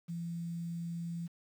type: tone with quantisation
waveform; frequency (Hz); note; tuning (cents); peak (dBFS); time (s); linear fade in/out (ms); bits
sine; 169.3; E3; +46; -36; 0.08-1.28; 20; 10
effects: none